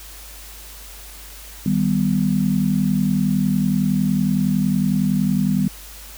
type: chord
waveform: sine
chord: Eb augmented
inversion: none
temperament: equal with one note detuned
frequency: 156.1 / 196 / 246.9 Hz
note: Eb3 / G3 / B3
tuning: +6 / 0 / 0 cents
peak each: -22 / -18 / -22 dBFS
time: 1.66-5.68 s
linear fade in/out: 2 ms
effects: added 50 Hz sine -40 dBFS peak until 6.17 s + white hiss -40 dBFS RMS until 6.17 s